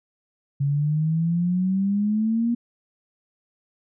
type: exponential sweep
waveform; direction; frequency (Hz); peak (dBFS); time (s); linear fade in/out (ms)
sine; up; 138.59 to 239; -19; 0.6-2.55; 10
effects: none